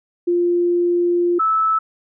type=tone pair in turn; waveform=sine; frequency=349.2 / 1307.8 Hz; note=F4 / E6; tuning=0 / -14 cents; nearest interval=octave + major seventh; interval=2286 cents; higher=second; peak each=-14 dBFS; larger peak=neither; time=0.27-1.39 / 1.39-1.79 s; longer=first; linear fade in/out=10 ms; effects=none